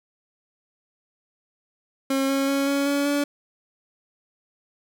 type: tone with pitch steps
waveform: 30% pulse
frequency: 270 / 273.3 / 276.6 / 280 / 283.4 / 286.9 Hz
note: C#4 / C#4 / C#4 / C#4 / C#4 / D4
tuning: -45 / -24 / -4 / +18 / +38 / -40 cents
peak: -18 dBFS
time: 2.1-3.24 s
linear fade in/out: 5 ms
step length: 190 ms
effects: none